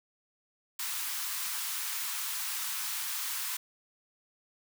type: high-pass noise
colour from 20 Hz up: white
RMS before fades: -35 dBFS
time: 0.79-3.57 s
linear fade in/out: 5 ms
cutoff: 890 Hz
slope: 48 dB/octave
effects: none